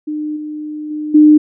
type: tone with level steps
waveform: sine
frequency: 302.8 Hz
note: D#4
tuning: 47 cents flat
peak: -18 / -22 / -19 / -3 dBFS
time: 0.07-1.38 s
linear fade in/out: 10 ms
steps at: 0.36 / 0.9 / 1.14 s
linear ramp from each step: 10 ms
effects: none